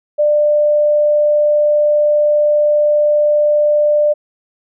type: tone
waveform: sine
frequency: 595 Hz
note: D5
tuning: 22 cents sharp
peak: -9 dBFS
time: 0.18-4.14 s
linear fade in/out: 20 ms
effects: none

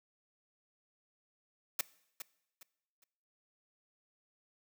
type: noise with echo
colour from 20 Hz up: white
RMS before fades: -32 dBFS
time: 1.79-1.81 s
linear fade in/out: 2 ms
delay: 410 ms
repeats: 3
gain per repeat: -11 dB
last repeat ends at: 3.04 s
effects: noise-tail reverb RT60 0.8 s tail -21 dB re dry + high-pass 200 Hz 12 dB/octave

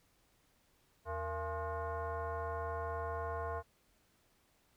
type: tone with frequency modulation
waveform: sine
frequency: 298.7 Hz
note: D4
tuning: 29 cents sharp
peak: -36 dBFS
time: 1.05-3.63 s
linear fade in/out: 50 ms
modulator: 381 Hz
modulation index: 2.5
effects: pink hiss -72 dBFS RMS until 4.76 s

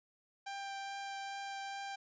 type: tone with vibrato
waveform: sawtooth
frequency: 790 Hz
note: G5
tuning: 13 cents sharp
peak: -37 dBFS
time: 0.46-1.96 s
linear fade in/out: 10 ms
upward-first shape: triangle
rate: 2.4 Hz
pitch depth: 9 cents each way
effects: resampled to 16000 Hz

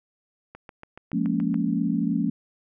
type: click train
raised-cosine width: 0.5 ms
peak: -26 dBFS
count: 8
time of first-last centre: 0.55-1.543 s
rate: 7.05 Hz
type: chord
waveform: sine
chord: Bb minor seventh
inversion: second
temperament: just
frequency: 174.81 / 209.8 / 233.1 / 279.7 Hz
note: F3 / Ab3 / Bb3 / Db4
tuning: +2 / +18 / 0 / +16 cents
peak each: -27 dBFS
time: 1.13-2.3 s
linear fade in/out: 5 ms
effects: none

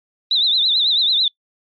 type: tone with vibrato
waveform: sine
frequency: 3791 Hz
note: A#7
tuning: 28 cents sharp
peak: -13 dBFS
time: 0.31-1.28 s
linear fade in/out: 2 ms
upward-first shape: triangle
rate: 9.1 Hz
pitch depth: 160 cents each way
effects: noise-tail reverb RT60 0.1 s tail -23 dB re dry + MP3 32 kbps

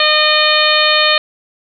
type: harmonic tone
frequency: 610 Hz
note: D#5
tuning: 34 cents flat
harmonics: 1 / 2 / 3 / 4 / 5 / 6 / 7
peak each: -17 / -17 / -17 / -17 / -17 / -17 / -17 dBFS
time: 0-1.18 s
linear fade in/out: 2 ms
effects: none

